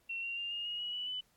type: tone with pitch steps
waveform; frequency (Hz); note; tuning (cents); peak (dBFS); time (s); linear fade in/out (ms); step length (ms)
sine; 2721 / 2759 / 2797 / 2837 / 2876 / 2916 / 2957 / 2998; F7 / F7 / F7 / F7 / F#7 / F#7 / F#7 / F#7; -46 / -22 / +2 / +27 / -50 / -26 / -2 / +22; -36; 0.09-1.21; 10; 140
effects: pink hiss -71 dBFS RMS until 1.36 s + AAC 64 kbps